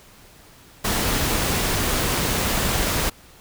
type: noise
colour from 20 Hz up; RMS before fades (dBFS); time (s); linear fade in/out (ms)
pink; -22; 0.84-3.1; 10
effects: pink hiss -49 dBFS RMS until 3.4 s